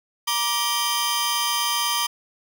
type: tone cluster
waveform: sawtooth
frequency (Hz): 949 / 1171 / 3128 / 4966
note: A#5 / D6 / G7 / D#8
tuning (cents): +31 / -5 / -4 / -4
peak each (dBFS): -24 / -23 / -22 / -26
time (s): 0.27-2.07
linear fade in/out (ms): 10
effects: none